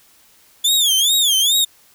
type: tone with vibrato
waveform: sawtooth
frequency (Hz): 3424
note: A7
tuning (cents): -48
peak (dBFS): -10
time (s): 0.64-1.65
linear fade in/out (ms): 10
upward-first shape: sine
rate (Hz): 2.4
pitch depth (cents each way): 180
effects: white hiss -52 dBFS RMS until 1.94 s